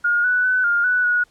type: tone with pitch steps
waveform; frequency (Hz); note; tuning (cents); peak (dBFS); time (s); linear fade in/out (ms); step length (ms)
sine; 1426 / 1483 / 1504 / 1410 / 1484 / 1457; F6 / F#6 / F#6 / F6 / F#6 / F#6; +36 / +4 / +28 / +16 / +5 / -27; -15; 0.04-1.24; 10; 200
effects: pink hiss -58 dBFS RMS until 1.3 s + low-pass 10000 Hz 12 dB/octave